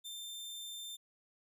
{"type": "tone", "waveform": "sawtooth", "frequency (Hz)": 3582, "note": "A7", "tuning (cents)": 30, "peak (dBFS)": -40, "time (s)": [0.04, 0.97], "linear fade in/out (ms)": 20, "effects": []}